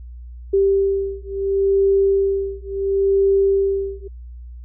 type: beating tone pair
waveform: sine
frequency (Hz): 392 / 392.72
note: G4 / G4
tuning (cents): 0 / +3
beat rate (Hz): 0.72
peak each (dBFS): -18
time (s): 0.53-4.08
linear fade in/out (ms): 10
effects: added 60 Hz sine -33 dBFS peak until 4.64 s